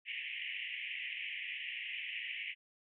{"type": "band-pass noise", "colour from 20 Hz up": "white", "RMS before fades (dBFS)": -42, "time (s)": [0.05, 2.55], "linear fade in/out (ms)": 50, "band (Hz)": [1900, 3000], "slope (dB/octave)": 96, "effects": []}